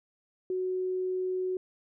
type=tone; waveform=sine; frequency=370 Hz; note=F#4; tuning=in tune; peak=-28 dBFS; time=0.5-1.57 s; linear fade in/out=2 ms; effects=none